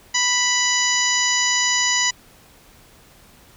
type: harmonic tone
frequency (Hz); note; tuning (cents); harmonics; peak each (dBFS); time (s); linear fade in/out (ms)
987.8; B5; 0; 1 / 2 / 3 / 4 / 5 / 6 / 7; -27 / -22 / -25 / -28 / -26 / -24 / -23; 0.14-2.11; 10
effects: pink hiss -50 dBFS RMS until 3.56 s